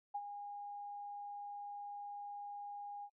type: tone with ADSR envelope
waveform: sine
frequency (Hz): 816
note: G#5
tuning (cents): -31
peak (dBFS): -36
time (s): 0.14-3.1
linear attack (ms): 13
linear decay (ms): 50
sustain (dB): -8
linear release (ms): 63
effects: noise-tail reverb RT60 0.1 s tail -26 dB re dry